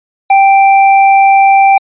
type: tone with hard clipping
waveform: triangle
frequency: 784 Hz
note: G5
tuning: in tune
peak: -5 dBFS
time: 0.3-1.78 s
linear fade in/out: 5 ms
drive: 17 dB
effects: resampled to 8000 Hz